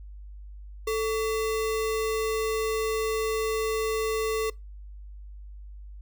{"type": "tone with sample-and-hold", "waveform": "sine", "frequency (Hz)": 440, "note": "A4", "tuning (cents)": 0, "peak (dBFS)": -24, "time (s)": [0.87, 4.5], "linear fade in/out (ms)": 5, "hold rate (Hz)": 1575, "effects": ["noise-tail reverb RT60 0.2 s tail -22 dB re dry", "added 50 Hz sine -40 dBFS peak until 6.01 s"]}